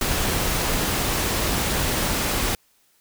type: noise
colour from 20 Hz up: pink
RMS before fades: -23 dBFS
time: 0.01-2.55 s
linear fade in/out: 2 ms
effects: white hiss -62 dBFS RMS until 3 s